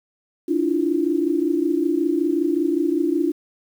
sine tone cluster, 290.6 / 324.6 / 349.9 Hz, D4 / E4 / F4, -18 / -27 / +3 cents, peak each -22 dBFS, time 0.48-3.32 s, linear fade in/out 10 ms, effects 8-bit

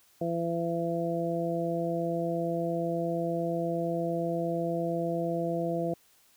harmonic tone, 168.6 Hz, E3, 39 cents sharp, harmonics 1 / 2 / 3 / 4, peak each -33 / -33 / -33 / -33 dBFS, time 0.21-5.94 s, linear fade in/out 5 ms, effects white hiss -63 dBFS RMS until 6.36 s

